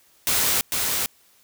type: noise with echo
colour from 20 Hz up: white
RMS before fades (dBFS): -21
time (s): 0.27-0.61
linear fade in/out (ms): 0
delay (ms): 450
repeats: 1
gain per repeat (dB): -3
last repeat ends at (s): 1.06
effects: white hiss -58 dBFS RMS until 1.43 s